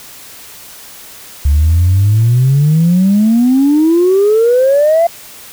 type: exponential sweep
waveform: sine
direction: up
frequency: 69.2 to 690 Hz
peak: -5 dBFS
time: 1.45-5.07 s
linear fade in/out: 5 ms
effects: tanh soft clip ceiling -3 dBFS + white hiss -34 dBFS RMS until 5.52 s